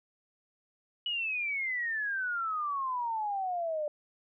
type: exponential sweep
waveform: sine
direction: down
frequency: 2952 to 587.3 Hz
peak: -30 dBFS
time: 1.06-3.88 s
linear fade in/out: 2 ms
effects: none